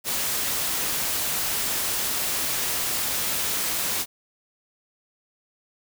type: noise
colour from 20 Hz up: white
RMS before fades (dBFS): -26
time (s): 0.04-4.06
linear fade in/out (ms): 50
effects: none